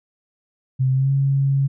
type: tone with pitch glide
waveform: sine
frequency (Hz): 130.81 to 137.47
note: C3 to C#3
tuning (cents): 0 to -14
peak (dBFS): -15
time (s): 0.79-1.68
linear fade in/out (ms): 20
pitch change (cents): +86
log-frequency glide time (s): 0.92-1.11
effects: none